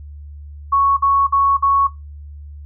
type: tone bursts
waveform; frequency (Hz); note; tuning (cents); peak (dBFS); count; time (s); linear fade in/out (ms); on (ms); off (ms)
sine; 1108.7; C#6; 0; -11; 4; 0.72-1.873; 10; 250; 51
effects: noise-tail reverb RT60 0.2 s tail -17 dB re dry + added 73 Hz sine -32 dBFS peak until 2.65 s

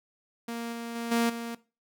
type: tone with level steps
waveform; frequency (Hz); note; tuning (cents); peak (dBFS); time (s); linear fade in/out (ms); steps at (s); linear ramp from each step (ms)
sawtooth; 233.1; A#3; 0; -29 / -31 / -28 / -19 / -30; 0.48-1.55; 5; 0.72 / 0.95 / 1.11 / 1.29; 10
effects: noise-tail reverb RT60 0.3 s tail -18 dB re dry

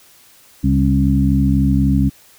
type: harmonic tone with a mistuned harmonic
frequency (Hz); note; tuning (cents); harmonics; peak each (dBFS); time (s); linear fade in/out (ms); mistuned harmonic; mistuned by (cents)
68.2; C#2; -28; 1 / 2 / 3 / 4; -17 / -17 / -17 / -17; 0.63-2.1; 20; 3; -38
effects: white hiss -48 dBFS RMS until 2.38 s

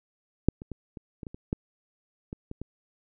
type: clicks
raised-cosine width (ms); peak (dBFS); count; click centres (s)
3; -6 / -26 / -23 / -27 / -25 / -25 / -28 / -14 / -23 / -24 / -23; 11; 0.486 / 0.619 / 0.717 / 0.972 / 1.232 / 1.268 / 1.345 / 1.529 / 2.329 / 2.514 / 2.616
effects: none

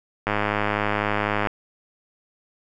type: click train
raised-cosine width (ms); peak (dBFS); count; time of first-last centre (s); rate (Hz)
0.5; -7; 126; 0.27-1.472; 104
effects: none

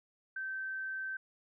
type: tone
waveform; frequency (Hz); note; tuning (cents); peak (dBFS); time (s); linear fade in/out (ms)
sine; 1549; G6; -21; -36; 0.36-1.17; 5
effects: none

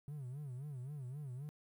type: tone with vibrato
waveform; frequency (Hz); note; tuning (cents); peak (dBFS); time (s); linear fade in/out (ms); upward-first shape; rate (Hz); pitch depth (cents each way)
triangle; 136; C#3; -33; -40; 0.08-1.49; 0; sine; 3.8; 180
effects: tanh soft clip ceiling -36 dBFS + 12-bit

